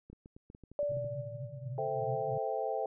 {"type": "clicks", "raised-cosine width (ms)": 3, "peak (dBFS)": -38, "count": 12, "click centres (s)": [0.1, 0.13, 0.259, 0.365, 0.501, 0.549, 0.637, 0.716, 0.83, 0.918, 0.968, 1.045]}
{"type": "tone with exponential decay", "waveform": "sine", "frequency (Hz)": 582, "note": "D5", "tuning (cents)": -16, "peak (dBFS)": -28, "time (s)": [0.79, 2.22], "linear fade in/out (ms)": 1, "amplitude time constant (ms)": 310}
{"type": "band-pass noise", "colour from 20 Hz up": "white", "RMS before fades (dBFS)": -42, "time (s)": [0.89, 2.38], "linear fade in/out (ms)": 5, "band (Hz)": [120, 140], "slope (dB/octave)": 96}
{"type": "chord", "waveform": "sine", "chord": "A minor seventh", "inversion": "none", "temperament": "equal", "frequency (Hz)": [440, 523.3, 659.3, 784], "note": ["A4", "C5", "E5", "G5"], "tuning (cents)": [0, 0, 0, 0], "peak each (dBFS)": -37, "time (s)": [1.78, 2.86], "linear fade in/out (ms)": 2}
{"effects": []}